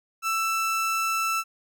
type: tone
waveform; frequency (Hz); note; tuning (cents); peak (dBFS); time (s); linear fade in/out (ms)
30% pulse; 1326; E6; +10; -21; 0.22-1.44; 50
effects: none